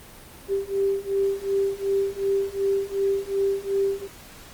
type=beating tone pair; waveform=sine; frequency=392 / 394.7 Hz; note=G4 / G4; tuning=0 / +12 cents; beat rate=2.7 Hz; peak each=-25 / -24 dBFS; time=0.48-4.08 s; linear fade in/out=50 ms; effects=pink hiss -45 dBFS RMS until 4.53 s + Opus 24 kbps